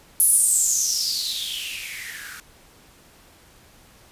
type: noise with band-pass filter sweep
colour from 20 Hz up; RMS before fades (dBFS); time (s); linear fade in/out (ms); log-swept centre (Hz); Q
violet; -23; 0.2-2.4; 0; 11000 to 1400; 8.5
effects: pink hiss -52 dBFS RMS until 4.11 s + resampled to 32000 Hz